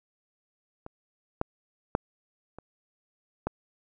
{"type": "clicks", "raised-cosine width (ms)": 1, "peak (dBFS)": [-26, -12, -9, -28, -14], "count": 5, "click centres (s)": [0.864, 1.414, 1.951, 2.586, 3.47], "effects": []}